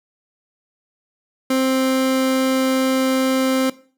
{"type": "tone", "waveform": "30% pulse", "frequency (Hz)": 262.4, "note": "C4", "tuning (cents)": 5, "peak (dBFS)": -13, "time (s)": [1.5, 3.7], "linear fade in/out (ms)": 5, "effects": ["noise-tail reverb RT60 0.4 s tail -18 dB re dry"]}